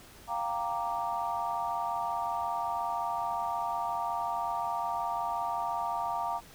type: chord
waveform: sine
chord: G minor seventh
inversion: third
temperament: equal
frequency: 698.5 / 784 / 932.3 / 1174.7 Hz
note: F5 / G5 / Bb5 / D6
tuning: 0 / 0 / 0 / 0 cents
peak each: -35 / -38 / -33 / -37 dBFS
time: 0.27-6.41 s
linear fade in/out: 50 ms
effects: pink hiss -53 dBFS RMS until 6.54 s